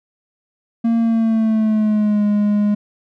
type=tone with pitch glide; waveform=triangle; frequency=230 to 207.3 Hz; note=A#3 to G#3; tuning=-23 to -3 cents; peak=-11 dBFS; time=0.84-2.75 s; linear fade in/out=10 ms; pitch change=-180 cents; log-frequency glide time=0.98-2.24 s; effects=none